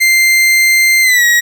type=tone with pitch glide; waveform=40% pulse; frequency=2090 to 1905.5 Hz; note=C7 to A#6; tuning=-2 to +38 cents; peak=-6 dBFS; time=0-1.41 s; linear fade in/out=20 ms; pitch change=-160 cents; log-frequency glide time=1.02-1.24 s; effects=none